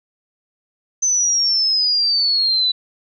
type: exponential sweep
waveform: sine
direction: down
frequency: 6160 to 3951 Hz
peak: -14 dBFS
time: 1.02-2.72 s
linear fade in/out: 10 ms
effects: none